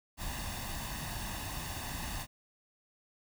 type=noise with comb filter; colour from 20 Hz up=pink; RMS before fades=-39 dBFS; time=0.17-2.27 s; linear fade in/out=50 ms; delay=1.1 ms; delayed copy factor=+0.65; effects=none